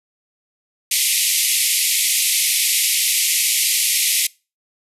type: band-pass noise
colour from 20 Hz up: white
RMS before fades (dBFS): -18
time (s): 0.91-4.27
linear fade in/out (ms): 5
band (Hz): 2000 to 13000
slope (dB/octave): 96
effects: noise-tail reverb RT60 0.3 s tail -24 dB re dry